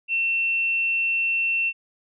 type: tone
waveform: sine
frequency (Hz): 2700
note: E7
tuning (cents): +41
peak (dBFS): -20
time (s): 0.08-1.73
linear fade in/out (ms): 50
effects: none